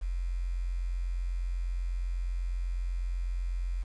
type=tone with quantisation; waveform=sine; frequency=44.07 Hz; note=F1; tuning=16 cents sharp; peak=-29 dBFS; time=0.01-3.84 s; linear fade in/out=20 ms; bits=9; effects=resampled to 22050 Hz